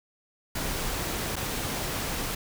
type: noise with dropouts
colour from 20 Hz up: pink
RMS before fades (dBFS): -31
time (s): 0.55-2.35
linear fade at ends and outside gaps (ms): 5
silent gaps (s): 1.358-1.364
effects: none